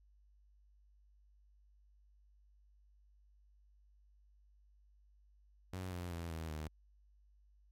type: tone with pitch steps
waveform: sawtooth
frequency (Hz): 92.5 / 88.42 / 84.53 / 80.81 / 77.25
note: F#2 / F2 / E2 / E2 / D#2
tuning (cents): 0 / +22 / +44 / -34 / -12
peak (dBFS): -37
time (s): 5.73-6.68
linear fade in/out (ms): 5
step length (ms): 190
effects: added 50 Hz sine -64 dBFS peak until 7.71 s + MP3 64 kbps